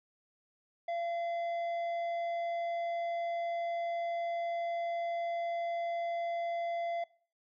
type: tone with tanh clipping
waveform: sine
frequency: 683 Hz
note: F5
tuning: 39 cents flat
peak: -34 dBFS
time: 0.88-7.04 s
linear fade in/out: 5 ms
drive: 8 dB
effects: noise-tail reverb RT60 0.5 s tail -22 dB re dry